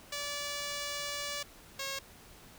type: tone pair in turn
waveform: 5% pulse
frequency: 578 / 544.3 Hz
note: D5 / C#5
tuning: -28 / -32 cents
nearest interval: minor second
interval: 104 cents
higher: first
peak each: -24 dBFS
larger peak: neither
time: 0.12-1.43 / 1.79-1.99 s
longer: first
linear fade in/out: 5 ms
effects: pink hiss -55 dBFS RMS until 2.58 s